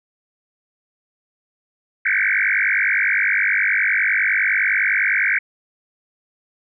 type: tone with frequency modulation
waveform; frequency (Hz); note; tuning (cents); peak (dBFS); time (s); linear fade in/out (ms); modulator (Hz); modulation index
sine; 1904; A#6; +36; -15; 2.05-5.39; 10; 49.8; 7.9
effects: none